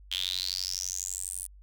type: tone with high-pass filter sweep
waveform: sawtooth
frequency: 92 Hz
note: F#2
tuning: 9 cents flat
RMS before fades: -34 dBFS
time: 0.11-1.47 s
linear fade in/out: 10 ms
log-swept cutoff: 3200 to 9900 Hz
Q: 8.6
effects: added 49 Hz sine -49 dBFS peak until 1.62 s